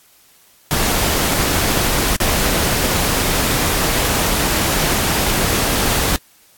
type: noise with dropouts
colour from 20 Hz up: pink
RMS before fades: -17 dBFS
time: 0.71-6.16 s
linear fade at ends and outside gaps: 0 ms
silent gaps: 2.161-2.202 s
effects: white hiss -51 dBFS RMS until 6.57 s + AAC 64 kbps